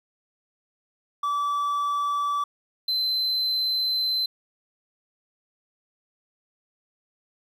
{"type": "tone pair in turn", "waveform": "triangle", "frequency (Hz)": [1155, 4069], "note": ["D6", "C8"], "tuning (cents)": [-29, -49], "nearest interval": "octave + minor seventh", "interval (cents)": 2180, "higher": "second", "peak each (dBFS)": -21, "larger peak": "neither", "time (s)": [[1.23, 2.44], [2.88, 4.26]], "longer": "second", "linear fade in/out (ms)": 5, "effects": ["10-bit"]}